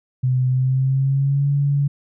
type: tone with pitch glide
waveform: sine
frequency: 127.9 to 141.91 Hz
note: C3 to C#3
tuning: -39 to +41 cents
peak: -15 dBFS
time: 0.23-1.88 s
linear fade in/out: 10 ms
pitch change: +180 cents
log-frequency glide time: 0.5-1.49 s
effects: none